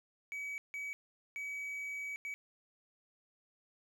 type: tone bursts at uneven times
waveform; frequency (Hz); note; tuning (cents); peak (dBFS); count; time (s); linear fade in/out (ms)
triangle; 2275; C#7; +44; -37; 4; 0.32-0.58 / 0.74-0.93 / 1.36-2.16 / 2.25-2.34; 0
effects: none